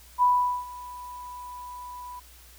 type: tone with ADSR envelope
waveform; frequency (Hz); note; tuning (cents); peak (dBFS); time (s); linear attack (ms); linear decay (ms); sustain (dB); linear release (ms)
sine; 987.8; B5; 0; -16; 0.18-2.2; 44; 420; -21; 12
effects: added 60 Hz sine -52 dBFS peak until 2.58 s + white hiss -53 dBFS RMS until 2.58 s